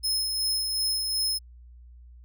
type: tone with tremolo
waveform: sawtooth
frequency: 5170 Hz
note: E8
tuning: 34 cents flat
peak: -21 dBFS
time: 0.03-1.39 s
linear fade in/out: 20 ms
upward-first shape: sine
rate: 2.7 Hz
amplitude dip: 35%
effects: added 60 Hz sine -46 dBFS peak until 2.24 s